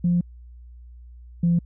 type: tone pair in turn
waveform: sine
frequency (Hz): 174.7 / 171.1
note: F3 / F3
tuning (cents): +1 / -35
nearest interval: unison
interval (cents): 36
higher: first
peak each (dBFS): -16 / -15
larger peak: second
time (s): 0.04-0.21 / 1.43-1.59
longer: first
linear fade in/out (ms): 5
effects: tanh soft clip ceiling -12 dBFS + added 60 Hz sine -41 dBFS peak until 1.65 s